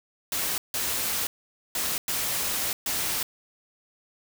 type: noise bursts at uneven times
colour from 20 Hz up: white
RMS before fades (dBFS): -28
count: 5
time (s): 0.32-0.58 / 0.74-1.27 / 1.75-1.98 / 2.08-2.73 / 2.86-3.23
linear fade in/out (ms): 2
effects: none